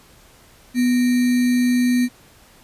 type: tone with sample-and-hold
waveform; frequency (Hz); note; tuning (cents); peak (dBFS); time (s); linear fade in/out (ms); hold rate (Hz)
sine; 246.9; B3; 0; -14; 0.74-2.09; 50; 2100
effects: pink hiss -50 dBFS RMS until 2.63 s + resampled to 32000 Hz